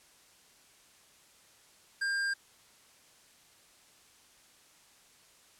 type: tone with tanh clipping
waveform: sine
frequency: 1600 Hz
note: G6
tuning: 35 cents sharp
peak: -31 dBFS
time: 2.01-2.34 s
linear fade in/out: 10 ms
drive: 14 dB
effects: white hiss -61 dBFS RMS until 5.59 s + low-pass 10000 Hz 12 dB/octave